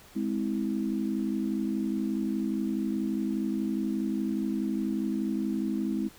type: chord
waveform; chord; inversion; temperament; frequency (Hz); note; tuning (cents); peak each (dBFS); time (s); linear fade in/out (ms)
sine; Ab augmented; none; just; 207.7 / 259.6 / 324.5; Ab3 / C4 / E4; 0 / -13 / -27; -30 / -32 / -32; 0.15-6.09; 20
effects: pink hiss -53 dBFS RMS until 6.18 s